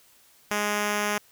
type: tone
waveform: 5% pulse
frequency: 207.7 Hz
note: G#3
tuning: in tune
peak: -13 dBFS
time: 0.51-1.18 s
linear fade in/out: 2 ms
effects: white hiss -58 dBFS RMS until 1.31 s